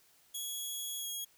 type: tone with pitch glide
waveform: 10% pulse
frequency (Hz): 3341 to 3299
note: G#7 to G#7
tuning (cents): +10 to -12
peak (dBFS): -30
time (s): 0.34-1.25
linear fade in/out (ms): 10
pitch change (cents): -22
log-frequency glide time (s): 0.98-1.08
effects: white hiss -66 dBFS RMS until 1.37 s

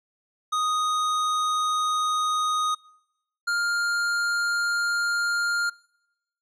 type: tone pair in turn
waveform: square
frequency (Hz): 1244.5 / 1404.2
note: D#6 / F6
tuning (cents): 0 / +9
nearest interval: major second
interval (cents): 209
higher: second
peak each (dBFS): -23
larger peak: neither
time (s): 0.52-2.75 / 3.47-5.7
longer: neither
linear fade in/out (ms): 10
effects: noise-tail reverb RT60 0.9 s tail -25 dB re dry + low-pass 8000 Hz 12 dB/octave

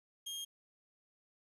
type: tone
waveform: sawtooth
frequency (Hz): 3231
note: G#7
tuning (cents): -48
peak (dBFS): -37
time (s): 0.26-0.45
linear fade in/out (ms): 10
effects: resampled to 32000 Hz + 11-bit

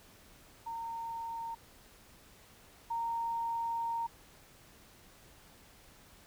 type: tone pair in turn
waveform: sine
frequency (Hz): 918 / 924.4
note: A#5 / A#5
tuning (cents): -27 / -15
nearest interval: unison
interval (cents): 12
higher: second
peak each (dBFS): -37 / -32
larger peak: second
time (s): 0.66-1.55 / 2.9-4.07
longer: second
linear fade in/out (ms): 10
effects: pink hiss -59 dBFS RMS until 6.26 s

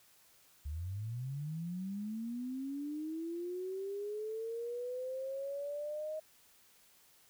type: linear sweep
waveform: sine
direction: up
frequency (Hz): 69.3 to 628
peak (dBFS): -37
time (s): 0.65-6.2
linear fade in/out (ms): 10
effects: white hiss -65 dBFS RMS until 7.29 s

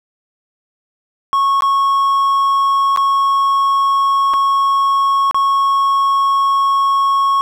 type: tone with dropouts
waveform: triangle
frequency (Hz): 1100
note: C#6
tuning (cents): -14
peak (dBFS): -9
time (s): 1.33-7.41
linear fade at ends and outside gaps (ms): 0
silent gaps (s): 1.607-1.622 / 2.962-2.973 / 4.336-4.339 / 5.311-5.345
effects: none

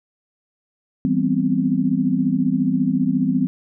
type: chord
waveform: sine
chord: C major seventh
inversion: first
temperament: equal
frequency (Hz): 164.81 / 196 / 246.9 / 261.6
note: E3 / G3 / B3 / C4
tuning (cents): 0 / 0 / 0 / 0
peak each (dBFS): -24 / -22 / -22 / -20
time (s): 1.05-3.47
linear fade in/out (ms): 0
effects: none

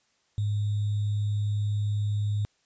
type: tone with sample-and-hold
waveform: sine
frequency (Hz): 103.8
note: G#2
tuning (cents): 0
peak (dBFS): -24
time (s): 0.38-2.45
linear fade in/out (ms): 0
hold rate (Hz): 3675
effects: white hiss -69 dBFS RMS until 2.65 s + resampled to 16000 Hz

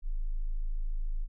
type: tone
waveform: sine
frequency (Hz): 26.87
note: A0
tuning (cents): -40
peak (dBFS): -28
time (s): 0.02-1.28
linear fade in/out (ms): 50
effects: none

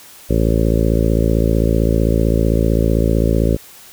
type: harmonic tone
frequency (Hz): 55.6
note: A1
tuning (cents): +19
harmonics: 1 / 2 / 3 / 4 / 5 / 6 / 7 / 8 / 9 / 10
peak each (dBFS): -16 / -19 / -21 / -22 / -23 / -24 / -24 / -25 / -26 / -26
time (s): 0.29-3.57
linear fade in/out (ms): 20
effects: white hiss -41 dBFS RMS until 3.92 s

